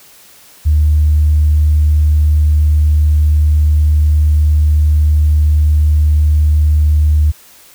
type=tone; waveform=sine; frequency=75.7 Hz; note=D#2; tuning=47 cents flat; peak=-6 dBFS; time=0.65-7.32 s; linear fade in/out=20 ms; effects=tanh soft clip ceiling -2 dBFS + white hiss -42 dBFS RMS until 7.74 s